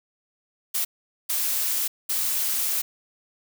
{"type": "noise bursts at uneven times", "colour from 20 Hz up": "blue", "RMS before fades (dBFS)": -25, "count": 3, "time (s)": [[0.74, 0.85], [1.29, 1.88], [2.09, 2.82]], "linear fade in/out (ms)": 10, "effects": []}